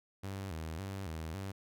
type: tone with vibrato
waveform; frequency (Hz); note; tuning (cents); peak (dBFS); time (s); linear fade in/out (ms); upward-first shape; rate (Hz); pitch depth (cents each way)
sawtooth; 88.3; F2; +20; -35; 0.23-1.52; 10; square; 1.8; 170
effects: none